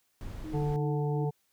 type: noise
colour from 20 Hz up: brown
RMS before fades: -40 dBFS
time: 0.21-0.76 s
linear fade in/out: 0 ms
type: tone with tremolo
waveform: sine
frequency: 311.1 Hz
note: D#4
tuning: in tune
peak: -36 dBFS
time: 0.44-1.25 s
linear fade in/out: 5 ms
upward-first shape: sine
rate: 2.8 Hz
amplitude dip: 60%
type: harmonic tone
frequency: 146.83 Hz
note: D3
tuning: in tune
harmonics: 1 / 3 / 5 / 6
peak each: -28 / -34 / -41 / -42 dBFS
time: 0.53-1.31 s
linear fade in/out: 20 ms
effects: white hiss -73 dBFS RMS until 1.52 s